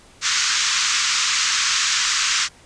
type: band-pass noise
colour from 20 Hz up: white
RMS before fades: -20 dBFS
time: 0.21-2.49 s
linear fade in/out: 50 ms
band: 1100 to 7100 Hz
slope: 48 dB/octave
effects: pink hiss -49 dBFS RMS until 2.65 s + resampled to 22050 Hz